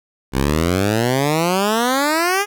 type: exponential sweep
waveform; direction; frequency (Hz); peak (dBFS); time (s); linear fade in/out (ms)
10% pulse; up; 63.2 to 418.4; -7; 0.32-2.46; 50
effects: none